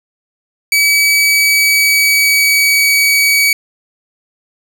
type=tone with pitch glide; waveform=sawtooth; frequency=2284 to 2268 Hz; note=D7 to C#7; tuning=-49 to +39 cents; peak=-5 dBFS; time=0.72-3.53 s; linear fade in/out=2 ms; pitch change=-12 cents; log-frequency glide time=1.21-2.87 s; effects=none